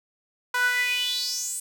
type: tone with high-pass filter sweep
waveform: sawtooth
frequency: 493.9 Hz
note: B4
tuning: in tune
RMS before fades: -26 dBFS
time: 0.54-1.6 s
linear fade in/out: 5 ms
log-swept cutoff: 1200 to 8900 Hz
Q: 6.4
effects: none